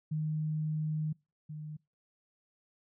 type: tone pair in turn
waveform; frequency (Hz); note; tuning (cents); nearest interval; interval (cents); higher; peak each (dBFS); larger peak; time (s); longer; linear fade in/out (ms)
sine; 154.6 / 152.65; D#3 / D#3; -11 / -33; unison; 22; first; -30 / -39; first; 0.11-1.13 / 1.49-1.77; first; 10
effects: noise-tail reverb RT60 0.3 s tail -26 dB re dry